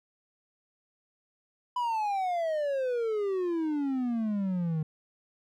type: exponential sweep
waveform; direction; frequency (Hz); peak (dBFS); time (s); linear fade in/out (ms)
triangle; down; 1000 to 153.3; -25; 1.76-4.83; 5
effects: none